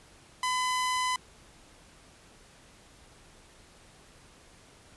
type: tone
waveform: sawtooth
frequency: 1009 Hz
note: B5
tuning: 37 cents sharp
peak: -23 dBFS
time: 0.43-1.16 s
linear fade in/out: 2 ms
effects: pink hiss -56 dBFS RMS until 4.96 s + resampled to 24000 Hz